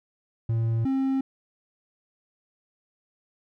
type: tone pair in turn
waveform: triangle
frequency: 114 / 267.3 Hz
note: A#2 / C4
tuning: -38 / +37 cents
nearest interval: octave + minor third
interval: 1475 cents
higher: second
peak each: -20 dBFS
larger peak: neither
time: 0.49-0.85 / 0.85-1.21 s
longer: neither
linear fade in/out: 5 ms
effects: none